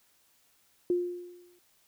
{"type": "tone with exponential decay", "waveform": "sine", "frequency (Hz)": 353.7, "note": "F4", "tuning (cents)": 22, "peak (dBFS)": -22, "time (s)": [0.9, 1.59], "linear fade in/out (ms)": 2, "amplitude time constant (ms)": 150, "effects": ["white hiss -67 dBFS RMS until 1.87 s"]}